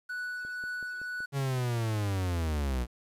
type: tone with tremolo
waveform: triangle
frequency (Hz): 1480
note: F#6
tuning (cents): 0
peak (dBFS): -31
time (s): 0.09-1.26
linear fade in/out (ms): 10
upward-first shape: triangle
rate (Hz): 2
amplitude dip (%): 30
type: click train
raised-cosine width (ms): 2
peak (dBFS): -37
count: 8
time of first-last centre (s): 0.45-1.771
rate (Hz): 5.3
type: linear sweep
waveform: 45% pulse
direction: down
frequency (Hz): 140.8 to 58.27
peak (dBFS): -28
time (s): 1.32-2.87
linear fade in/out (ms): 50
effects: resampled to 32000 Hz + 10-bit